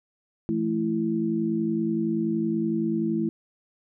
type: tone cluster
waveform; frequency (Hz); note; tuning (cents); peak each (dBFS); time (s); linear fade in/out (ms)
sine; 168.2 / 218.8 / 332.2; E3 / A3 / E4; +35 / -9 / +13; -31 / -26 / -26; 0.49-3.29; 0
effects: none